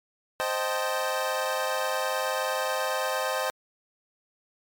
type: chord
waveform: 25% pulse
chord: A half-diminished seventh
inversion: first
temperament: equal with one note detuned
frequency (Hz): 523.3 / 622.3 / 780.4 / 880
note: C5 / Eb5 / G5 / A5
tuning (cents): 0 / 0 / -8 / 0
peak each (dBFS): -26 / -27 / -30 / -31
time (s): 0.4-3.5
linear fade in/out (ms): 0
effects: MP3 96 kbps